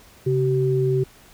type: tone pair together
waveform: sine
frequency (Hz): 134.9 / 381.6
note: C#3 / G4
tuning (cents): -47 / -47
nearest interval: octave + tritone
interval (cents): 1800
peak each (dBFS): -20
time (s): 0.26-1.04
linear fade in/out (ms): 10
effects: pink hiss -50 dBFS RMS until 1.33 s